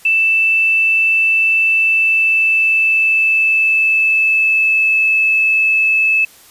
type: tone with pitch glide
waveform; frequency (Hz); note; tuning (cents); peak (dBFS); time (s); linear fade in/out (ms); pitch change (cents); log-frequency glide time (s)
sine; 2649 to 2611; E7 to E7; +8 to -17; -10; 0.05-6.25; 5; -25; 1.71-4.98
effects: white hiss -44 dBFS RMS until 6.5 s + resampled to 32000 Hz